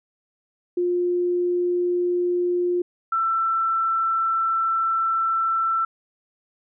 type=tone pair in turn; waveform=sine; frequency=354.1 / 1336.9 Hz; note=F4 / E6; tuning=+24 / +24 cents; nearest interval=octave + major seventh; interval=2300 cents; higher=second; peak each=-19 dBFS; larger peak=neither; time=0.77-2.82 / 3.12-5.85 s; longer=second; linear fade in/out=5 ms; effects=none